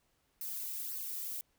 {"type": "noise with flanger", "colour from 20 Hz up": "violet", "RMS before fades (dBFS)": -40, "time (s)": [0.41, 1.41], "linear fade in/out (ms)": 0, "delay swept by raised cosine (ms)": [0.28, 1.88], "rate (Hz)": 1.9, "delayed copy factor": -0.55, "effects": ["pink hiss -75 dBFS RMS until 1.58 s"]}